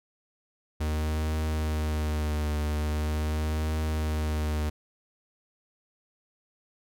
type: tone with vibrato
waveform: 45% pulse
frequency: 76.6 Hz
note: D#2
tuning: 27 cents flat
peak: -26 dBFS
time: 0.8-4.7 s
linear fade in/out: 10 ms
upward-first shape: triangle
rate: 0.42 Hz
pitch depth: 35 cents each way
effects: none